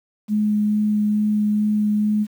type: tone with vibrato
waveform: sine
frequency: 210.6 Hz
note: G#3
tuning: 24 cents sharp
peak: -16 dBFS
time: 0.28-2.27 s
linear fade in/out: 50 ms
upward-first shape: sine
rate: 2.3 Hz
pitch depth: 8 cents each way
effects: 8-bit